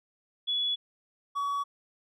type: tone pair in turn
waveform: sine / triangle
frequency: 3400 / 1131 Hz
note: G#7 / C#6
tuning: +40 / +34 cents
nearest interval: octave + perfect fifth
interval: 1906 cents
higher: first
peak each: -26 dBFS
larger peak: neither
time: 0.47-0.76 / 1.35-1.64 s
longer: neither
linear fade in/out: 20 ms
effects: none